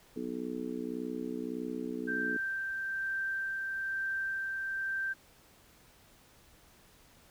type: harmonic tone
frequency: 61.74 Hz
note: B1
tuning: in tune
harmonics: 3 / 4 / 5 / 6 / 7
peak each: -46 / -38 / -40 / -45 / -41 dBFS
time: 0.16-2.37 s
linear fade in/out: 5 ms
type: tone with tremolo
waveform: sine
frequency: 1568 Hz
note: G6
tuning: in tune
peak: -31 dBFS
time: 2.07-5.14 s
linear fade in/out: 20 ms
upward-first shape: sine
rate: 1.1 Hz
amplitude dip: 25%
effects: pink hiss -61 dBFS RMS until 7.3 s